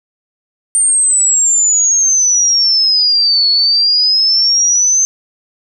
sine exponential two-way sweep, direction down then up, 8880 to 4379 to 6280 Hz, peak -8 dBFS, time 0.75-5.05 s, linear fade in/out 0 ms, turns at 3.49 s, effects none

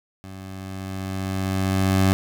20% pulse tone with level ramp, 95.3 Hz, G2, 48 cents flat, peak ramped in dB -32 to -10 dBFS, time 0.24-2.13 s, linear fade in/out 0 ms, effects none

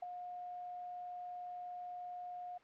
sine tone with ADSR envelope, 716 Hz, F5, 43 cents sharp, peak -36 dBFS, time 0.02-2.58 s, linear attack 8 ms, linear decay 8 ms, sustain -7 dB, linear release 8 ms, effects white hiss -64 dBFS RMS until 2.63 s + low-pass 2000 Hz 12 dB/octave

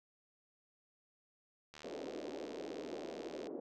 click train, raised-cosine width 0.2 ms, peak -35 dBFS, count 132, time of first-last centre 1.74-3.471 s, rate 75.7 Hz
white band-pass noise, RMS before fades -45 dBFS, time 1.84-3.6 s, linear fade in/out 5 ms, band 280 to 520 Hz, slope 24 dB/octave
effects none

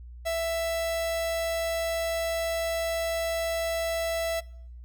45% pulse tone, 662 Hz, E5, 7 cents sharp, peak -26 dBFS, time 0.25-4.41 s, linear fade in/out 20 ms, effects noise-tail reverb RT60 0.7 s tail -24 dB re dry + added 60 Hz sine -41 dBFS peak until 4.84 s

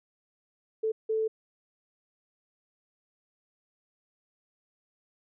sine tone bursts at uneven times, 440 Hz, A4, in tune, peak -25 dBFS, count 2, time 0.83-0.92 / 1.09-1.28 s, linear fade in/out 10 ms, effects none

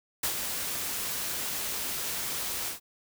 white noise with ADSR envelope, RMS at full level -28 dBFS, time 0.23-2.8 s, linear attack 7 ms, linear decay 87 ms, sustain -5 dB, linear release 120 ms, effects none

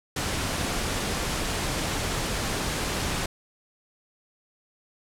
pink noise, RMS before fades -28 dBFS, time 0.16-3.26 s, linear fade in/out 5 ms, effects low-pass 10000 Hz 12 dB/octave

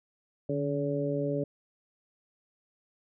harmonic tone with a mistuned harmonic, 142.4 Hz, C#3, 47 cents sharp, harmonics 1 / 2 / 3 / 4, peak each -33 / -33 / -33 / -33 dBFS, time 0.49-1.44 s, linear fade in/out 5 ms, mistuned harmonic 1, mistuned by +55 cents, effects none

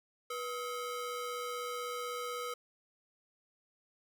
40% pulse ring-modulated tone, 880 Hz, A5, in tune, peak -33 dBFS, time 0.3-2.54 s, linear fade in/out 5 ms, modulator 392 Hz, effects none

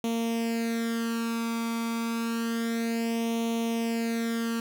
sawtooth tone with flanger, 230 Hz, A#3, 23 cents flat, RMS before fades -29 dBFS, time 0.04-4.6 s, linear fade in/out 2 ms, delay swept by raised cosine 0.31 to 0.86 ms, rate 0.29 Hz, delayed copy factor +0.75, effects none

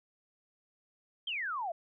sine exponential sweep, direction down, 3270 to 640 Hz, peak -33 dBFS, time 1.27-1.72 s, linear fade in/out 5 ms, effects none

